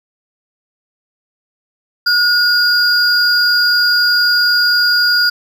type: tone pair together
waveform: triangle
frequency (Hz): 1445 / 4824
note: F#6 / D8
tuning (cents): -41 / +46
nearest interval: octave + major sixth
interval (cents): 2087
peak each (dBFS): -11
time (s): 2.06-5.3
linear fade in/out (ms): 10
effects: none